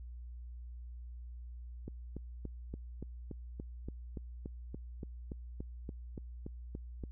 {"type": "click train", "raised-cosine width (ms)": 3, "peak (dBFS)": -29, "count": 19, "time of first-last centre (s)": [1.88, 7.038], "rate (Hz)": 3.49, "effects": ["added 60 Hz sine -44 dBFS peak until 7.11 s"]}